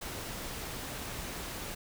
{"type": "noise", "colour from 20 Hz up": "pink", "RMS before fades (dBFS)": -40, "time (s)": [0.01, 1.75], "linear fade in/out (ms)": 10, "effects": []}